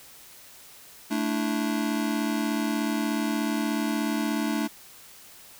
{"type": "chord", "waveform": "square", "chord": "A suspended fourth", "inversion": "none", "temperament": "just", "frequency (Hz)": [220, 293.3, 330], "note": ["A3", "D4", "E4"], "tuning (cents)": [0, -2, 2], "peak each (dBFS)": [-29, -29, -34], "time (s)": [1.1, 4.68], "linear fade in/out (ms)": 20, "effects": ["white hiss -49 dBFS RMS until 5.59 s"]}